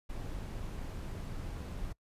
brown noise, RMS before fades -40 dBFS, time 0.09-1.93 s, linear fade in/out 10 ms, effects noise-tail reverb RT60 0.1 s tail -23 dB re dry + resampled to 32000 Hz

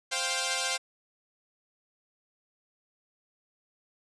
5% pulse chord, C suspended fourth, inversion none, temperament equal with one note detuned, 525.1 / 698.5 / 784 Hz, C5 / F5 / G5, +6 / 0 / 0 cents, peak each -21 dBFS, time 0.11-0.78 s, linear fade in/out 20 ms, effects resampled to 22050 Hz

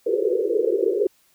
white band-pass noise, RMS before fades -21 dBFS, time 0.06-1.07 s, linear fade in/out 5 ms, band 350 to 500 Hz, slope 96 dB/octave, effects white hiss -61 dBFS RMS until 1.34 s

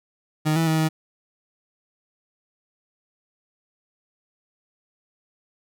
30% pulse tone with pitch steps, 154.6 / 163.3 / 159 / 158 Hz, D#3 / E3 / D#3 / D#3, -11 / -16 / +38 / +27 cents, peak -16 dBFS, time 0.45-0.89 s, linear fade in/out 20 ms, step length 110 ms, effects none

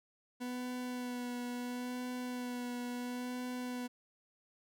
40% pulse tone with vibrato, 246.9 Hz, B3, in tune, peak -37 dBFS, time 0.4-3.88 s, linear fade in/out 20 ms, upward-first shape sine, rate 0.73 Hz, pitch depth 19 cents each way, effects none

